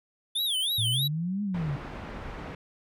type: tone with vibrato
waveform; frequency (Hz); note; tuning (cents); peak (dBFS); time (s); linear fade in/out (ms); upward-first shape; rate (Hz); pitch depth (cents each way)
square; 3426; A7; -47; -26; 0.35-1.08; 10; sine; 3.2; 230
type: exponential two-way sweep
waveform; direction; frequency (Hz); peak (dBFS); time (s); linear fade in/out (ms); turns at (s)
sine; up then down; 107.1 to 210 to 134.7; -27; 0.78-1.76; 5; 1.43
type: low-pass noise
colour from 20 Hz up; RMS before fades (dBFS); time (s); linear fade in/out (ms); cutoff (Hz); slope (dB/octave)
pink; -39; 1.54-2.55; 5; 1900; 12
effects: none